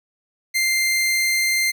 sawtooth tone, 2093 Hz, C7, in tune, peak -14 dBFS, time 0.54-1.72 s, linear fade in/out 20 ms, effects none

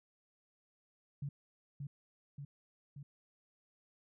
sine tone with echo, 141.6 Hz, C#3, 37 cents sharp, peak -37 dBFS, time 1.22-1.29 s, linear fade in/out 5 ms, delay 580 ms, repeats 3, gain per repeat -3 dB, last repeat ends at 3.03 s, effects none

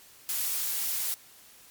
blue noise, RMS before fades -30 dBFS, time 0.29-1.14 s, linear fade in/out 0 ms, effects white hiss -54 dBFS RMS until 1.7 s + MP3 96 kbps

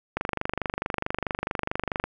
click train, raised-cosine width 0.5 ms, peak -11 dBFS, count 47, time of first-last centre 0.17-2.04 s, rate 24.6 Hz, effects none

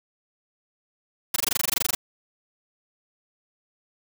white noise bursts, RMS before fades -22 dBFS, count 15, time 1.34-1.95 s, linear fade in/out 5 ms, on 22 ms, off 20 ms, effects none

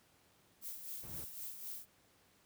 violet noise with tremolo, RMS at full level -44 dBFS, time 0.61-1.86 s, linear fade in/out 50 ms, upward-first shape sine, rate 3.9 Hz, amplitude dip 55%
brown noise, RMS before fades -45 dBFS, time 1.03-1.24 s, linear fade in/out 2 ms
effects pink hiss -69 dBFS RMS until 2.45 s + high-pass 80 Hz 12 dB/octave

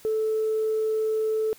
sine tone, 437.1 Hz, A4, 11 cents flat, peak -21 dBFS, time 0.05-1.53 s, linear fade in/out 0 ms, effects tanh soft clip ceiling -18 dBFS + white hiss -52 dBFS RMS until 1.58 s

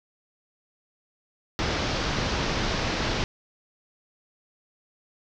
pink low-pass noise, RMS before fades -27 dBFS, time 1.59-3.24 s, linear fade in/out 0 ms, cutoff 5900 Hz, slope 48 dB/octave, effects none

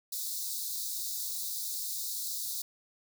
white high-pass noise, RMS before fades -36 dBFS, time 0.12-2.62 s, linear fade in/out 5 ms, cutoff 3700 Hz, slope 96 dB/octave, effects none

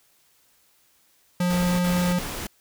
square tone, 178 Hz, F3, 33 cents sharp, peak -21 dBFS, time 1.4-2.19 s, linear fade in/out 5 ms
pink noise bursts, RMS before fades -32 dBFS, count 3, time 1.5-2.47 s, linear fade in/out 5 ms, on 290 ms, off 50 ms
effects white hiss -62 dBFS RMS until 2.6 s

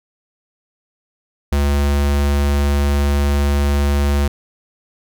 square tone, 71.3 Hz, C#2, 49 cents sharp, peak -14 dBFS, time 1.52-4.28 s, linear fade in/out 5 ms, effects none

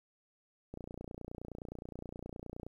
click train, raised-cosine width 2 ms, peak -30 dBFS, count 58, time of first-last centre 0.74-2.666 s, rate 29.6 Hz, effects 11-bit

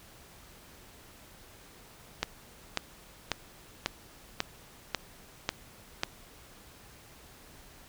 click train, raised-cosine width 0.2 ms, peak -10 dBFS, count 8, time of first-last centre 2.23-6.034 s, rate 1.84 Hz, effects pink hiss -54 dBFS RMS until 7.88 s

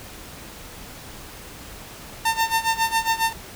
sawtooth tone with tremolo, 903 Hz, A5, 45 cents sharp, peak -13 dBFS, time 2.25-3.33 s, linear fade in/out 5 ms, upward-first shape sine, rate 7.3 Hz, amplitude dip 85%, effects pink hiss -40 dBFS RMS until 3.55 s

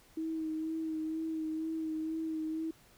sine tone with vibrato, 318.1 Hz, D#4, 38 cents sharp, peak -33 dBFS, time 0.17-2.71 s, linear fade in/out 5 ms, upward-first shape sine, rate 2.1 Hz, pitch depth 23 cents each way, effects pink hiss -62 dBFS RMS until 2.97 s

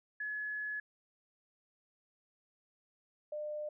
sine tone pair in turn, 1700 / 601 Hz, G#6 / D5, +40 / +40 cents, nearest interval octave + tritone, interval 1800 cents, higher first, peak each -36 / -37 dBFS, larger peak first, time 0.2-0.8 / 3.32-3.69 s, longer first, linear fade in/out 5 ms, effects none

